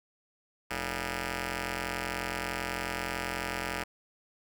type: ring-modulated tone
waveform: 5% pulse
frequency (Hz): 130.81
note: C3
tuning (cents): 0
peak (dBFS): -18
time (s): 0.7-3.84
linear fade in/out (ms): 10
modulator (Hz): 1090
effects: none